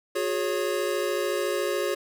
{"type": "chord", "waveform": "square", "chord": "F# suspended second", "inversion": "none", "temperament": "equal with one note detuned", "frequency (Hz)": [361.5, 415.3, 554.4], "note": ["F#4", "G#4", "C#5"], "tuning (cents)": [-40, 0, 0], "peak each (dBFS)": -30, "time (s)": [0.15, 1.95], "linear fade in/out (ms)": 10, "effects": []}